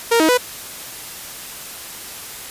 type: tone with pitch steps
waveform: sawtooth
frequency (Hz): 464.7 / 316.9 / 495.7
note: A#4 / D#4 / B4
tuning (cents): -5 / +32 / +6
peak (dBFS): -8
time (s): 0.11-0.377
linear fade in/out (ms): 10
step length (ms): 89
effects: white hiss -33 dBFS RMS until 2.5 s + resampled to 32000 Hz